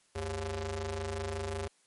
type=ring-modulated tone; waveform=sawtooth; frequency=155.5 Hz; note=D#3; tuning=1 cent flat; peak=-27 dBFS; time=0.15-1.68 s; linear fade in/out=10 ms; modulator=246 Hz; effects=white hiss -68 dBFS RMS until 1.86 s + MP3 48 kbps